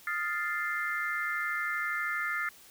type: chord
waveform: sine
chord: F dominant seventh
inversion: third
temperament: equal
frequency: 1244.5 / 1396.9 / 1760 / 2093 Hz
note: Eb6 / F6 / A6 / C7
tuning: 0 / 0 / 0 / 0 cents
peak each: -38 / -35 / -34 / -35 dBFS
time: 0.07-2.49 s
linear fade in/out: 2 ms
effects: white hiss -55 dBFS RMS until 2.7 s